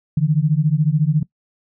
sine beating tone pair, 146.2 / 160.2 Hz, D3 / E3, -7 / -49 cents, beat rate 14 Hz, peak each -16 / -17 dBFS, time 0.17-1.23 s, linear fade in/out 5 ms, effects noise-tail reverb RT60 0.1 s tail -21 dB re dry

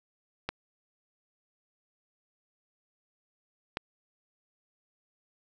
clicks, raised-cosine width 0.3 ms, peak -15 dBFS, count 2, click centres 0.49 / 3.771 s, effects none

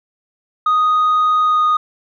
sine tone with pitch glide, 1244.5 to 1236.6 Hz, D#6 to D#6, 0 to -11 cents, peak -9 dBFS, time 0.66-1.77 s, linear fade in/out 5 ms, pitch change -11 cents, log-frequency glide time 1.44-1.63 s, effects tanh soft clip ceiling -10 dBFS

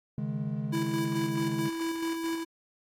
triangle chord, C# suspended second, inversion none, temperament equal with one note detuned, 138.59 / 155.56 / 209.8 Hz, C#3 / D#3 / G#3, 0 / 0 / +18 cents, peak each -32 / -33 / -32 dBFS, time 0.18-1.69 s, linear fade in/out 2 ms
square tone with tremolo, 329.6 Hz, E4, in tune, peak -29 dBFS, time 0.72-2.45 s, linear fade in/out 20 ms, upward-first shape square, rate 4.6 Hz, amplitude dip 35%
effects AAC 64 kbps

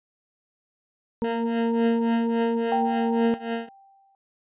harmonic tone, 231.2 Hz, A#3, 14 cents flat, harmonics 1 / 2 / 4, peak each -23 / -27 / -34 dBFS, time 1.22-3.34 s, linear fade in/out 0 ms
20% pulse tone with tremolo, 230.5 Hz, A#3, 19 cents flat, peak -19 dBFS, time 1.24-3.69 s, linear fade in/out 5 ms, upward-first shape triangle, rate 3.6 Hz, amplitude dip 95%
sine tone with exponential decay, 784 Hz, G5, in tune, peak -20 dBFS, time 2.72-4.15 s, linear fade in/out 1 ms, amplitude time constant 310 ms
effects resampled to 8000 Hz

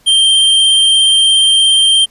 square tone with vibrato, 3157 Hz, G7, 12 cents sharp, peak -7 dBFS, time 0.06-2.06 s, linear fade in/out 20 ms, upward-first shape square, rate 17 Hz, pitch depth 8 cents each way, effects pink hiss -50 dBFS RMS until 2.1 s + resampled to 32000 Hz

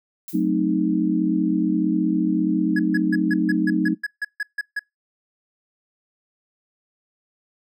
violet noise with exponential decay, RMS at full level -33 dBFS, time 0.28-0.51 s, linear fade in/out 1 ms, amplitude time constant 50 ms
sine chord, F# diminished seventh, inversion none, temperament equal, 185 / 220 / 261.6 / 311.1 Hz, F#3 / A3 / C4 / Eb4, 0 / 0 / 0 / 0 cents, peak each -23 / -25 / -26 / -21 dBFS, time 0.33-3.95 s, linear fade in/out 20 ms
triangle tone bursts, 1679 Hz, G#6, 18 cents sharp, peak -20 dBFS, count 12, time 2.76-4.794 s, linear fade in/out 5 ms, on 32 ms, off 150 ms
effects noise-tail reverb RT60 0.2 s tail -26 dB re dry

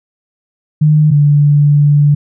sine tone pair in turn, 152.2 / 145.93 Hz, D#3 / D3, -38 / -11 cents, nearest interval minor second, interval 73 cents, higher first, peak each -5 dBFS, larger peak neither, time 0.81-1.11 / 1.11-2.15 s, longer second, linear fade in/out 10 ms, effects none

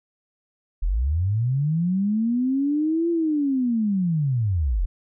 sine linear two-way sweep, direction up then down, 36.01 to 342.8 to 36.01 Hz, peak -19 dBFS, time 0.82-4.86 s, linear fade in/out 10 ms, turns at 3.1 s, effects none

